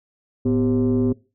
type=tone with frequency modulation; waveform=sine; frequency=250 Hz; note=B3; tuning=21 cents sharp; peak=-15 dBFS; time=0.45-1.13 s; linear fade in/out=10 ms; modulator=142 Hz; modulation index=1; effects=noise-tail reverb RT60 0.3 s tail -21 dB re dry + tanh soft clip ceiling -13 dBFS